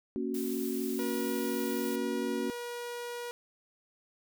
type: chord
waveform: sine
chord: F# major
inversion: first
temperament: equal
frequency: 233.1 / 277.2 / 370 Hz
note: A#3 / C#4 / F#4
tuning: 0 / 0 / 0 cents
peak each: -35 dBFS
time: 0.16-2.5 s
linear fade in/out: 0 ms
type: noise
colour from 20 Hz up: blue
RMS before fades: -43 dBFS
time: 0.34-1.96 s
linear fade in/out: 5 ms
type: tone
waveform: sawtooth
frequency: 480.5 Hz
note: B4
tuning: 48 cents flat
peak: -33 dBFS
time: 0.99-3.31 s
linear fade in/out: 0 ms
effects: none